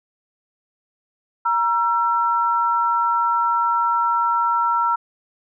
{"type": "tone pair together", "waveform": "sine", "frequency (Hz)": [943.4, 1345], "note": ["A#5", "E6"], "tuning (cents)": [20, 34], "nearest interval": "tritone", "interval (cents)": 614, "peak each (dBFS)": -19, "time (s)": [1.45, 4.96], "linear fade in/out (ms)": 10, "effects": []}